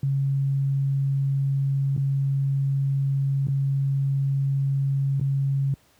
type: tone with dropouts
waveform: sine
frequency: 137.5 Hz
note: C#3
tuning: 14 cents flat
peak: -20 dBFS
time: 0.03-5.74 s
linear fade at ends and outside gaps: 2 ms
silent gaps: 1.965-1.976 / 3.47-3.483 / 5.198-5.211 s
effects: pink hiss -60 dBFS RMS until 5.99 s + high-pass 60 Hz 12 dB/octave